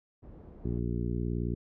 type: low-pass noise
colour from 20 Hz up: pink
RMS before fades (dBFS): -49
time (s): 0.22-0.8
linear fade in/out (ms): 20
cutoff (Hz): 480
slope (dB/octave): 12
type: harmonic tone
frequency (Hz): 59.1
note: A#1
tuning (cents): +24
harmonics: 1 / 2 / 3 / 4 / 5 / 6 / 7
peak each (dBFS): -34 / -34 / -36 / -38 / -42 / -40 / -43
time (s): 0.64-1.55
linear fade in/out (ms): 10
effects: none